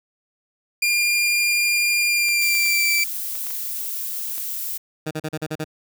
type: tone with pitch glide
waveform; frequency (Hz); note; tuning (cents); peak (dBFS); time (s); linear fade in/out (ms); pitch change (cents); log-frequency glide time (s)
sawtooth; 2404 to 2333; D7 to D7; +40 to -12; -14; 0.82-3.04; 5; -52; 2.07-2.91
type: clicks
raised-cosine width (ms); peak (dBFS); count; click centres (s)
0.2; -21; 8; 2.286 / 2.551 / 2.661 / 2.994 / 3.354 / 3.468 / 3.506 / 4.38
type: noise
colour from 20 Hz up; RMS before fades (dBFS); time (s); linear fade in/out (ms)
violet; -28; 2.41-4.78; 10
type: tone bursts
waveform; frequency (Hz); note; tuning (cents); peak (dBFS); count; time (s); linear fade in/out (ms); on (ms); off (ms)
15% pulse; 155.56; D#3; 0; -18; 7; 5.06-5.645; 10; 51; 38
effects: none